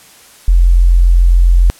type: tone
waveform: sine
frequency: 43.65 Hz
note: F1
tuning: in tune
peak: -4 dBFS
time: 0.48-1.7 s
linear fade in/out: 0 ms
effects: white hiss -41 dBFS RMS until 1.79 s + low-pass 12000 Hz 12 dB/octave